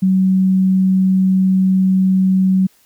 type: tone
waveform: sine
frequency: 188.5 Hz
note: F#3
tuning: 32 cents sharp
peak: -10 dBFS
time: 0.02-2.67 s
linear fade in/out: 10 ms
effects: white hiss -54 dBFS RMS until 2.85 s